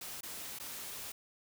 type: noise with dropouts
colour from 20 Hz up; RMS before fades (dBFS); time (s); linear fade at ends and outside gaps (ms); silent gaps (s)
white; -44; 0.01-1.12; 5; 0.209-0.231 / 0.588-0.598
effects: none